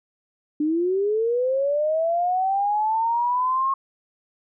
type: linear sweep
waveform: sine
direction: up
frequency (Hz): 293.2 to 1088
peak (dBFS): -19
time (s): 0.6-3.74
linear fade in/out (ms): 5
effects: none